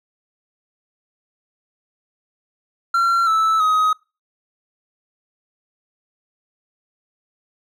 triangle tone with pitch steps, 1367 / 1312.8 / 1260.8 Hz, F6 / E6 / D#6, -37 / -8 / +23 cents, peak -12 dBFS, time 2.94-3.93 s, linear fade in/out 5 ms, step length 330 ms, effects noise-tail reverb RT60 0.3 s tail -25 dB re dry

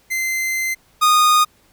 45% pulse tone pair in turn, 2073 / 1232.6 Hz, C7 / D#6, -17 / -17 cents, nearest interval major sixth, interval 900 cents, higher first, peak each -19 / -11 dBFS, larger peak second, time 0.1-0.75 / 1.01-1.45 s, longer first, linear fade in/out 20 ms, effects pink hiss -56 dBFS RMS until 1.72 s

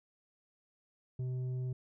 sine tone with tanh clipping, 127.3 Hz, C3, 47 cents flat, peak -35 dBFS, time 1.19-1.73 s, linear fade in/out 5 ms, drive 6 dB, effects none

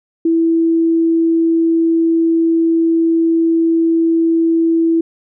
sine tone, 329.6 Hz, E4, in tune, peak -10 dBFS, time 0.25-5.01 s, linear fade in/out 5 ms, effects none

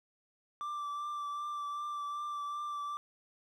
triangle tone with vibrato, 1173 Hz, D6, 2 cents flat, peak -34 dBFS, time 0.61-2.97 s, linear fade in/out 0 ms, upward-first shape triangle, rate 2.6 Hz, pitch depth 22 cents each way, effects none

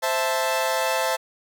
sawtooth chord, A minor, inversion first, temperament equal, 523.3 / 659.3 / 880 Hz, C5 / E5 / A5, 0 / 0 / 0 cents, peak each -22 dBFS, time 0.02-1.17 s, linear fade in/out 20 ms, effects none

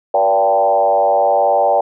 sine tone with frequency modulation, 680 Hz, F5, 46 cents flat, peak -10 dBFS, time 0.14-1.81 s, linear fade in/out 5 ms, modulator 101 Hz, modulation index 1.7, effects none

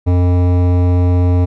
sine tone with hard clipping, 89.2 Hz, F2, 37 cents sharp, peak -11 dBFS, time 0.06-1.46 s, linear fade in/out 20 ms, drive 15 dB, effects none

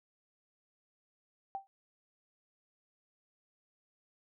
sine tone with exponential decay, 781 Hz, G5, 7 cents flat, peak -32 dBFS, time 1.55-1.67 s, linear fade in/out 0 ms, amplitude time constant 26 ms, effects none

